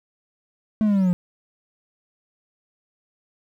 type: exponential sweep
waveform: triangle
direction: down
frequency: 220 to 174.9 Hz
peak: -14 dBFS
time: 0.81-1.13 s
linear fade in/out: 0 ms
effects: 9-bit